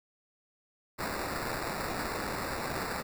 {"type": "noise with sample-and-hold", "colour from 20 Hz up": "violet", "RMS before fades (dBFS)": -35, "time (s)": [0.98, 3.03], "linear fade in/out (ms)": 20, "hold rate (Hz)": 3150, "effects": []}